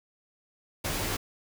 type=noise with comb filter; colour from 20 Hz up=pink; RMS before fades=-31 dBFS; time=0.84-1.17 s; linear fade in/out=10 ms; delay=15 ms; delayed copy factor=-0.95; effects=none